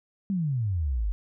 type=exponential sweep; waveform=sine; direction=down; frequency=203.2 to 46.25 Hz; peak=-24 dBFS; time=0.3-1.12 s; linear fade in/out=0 ms; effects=none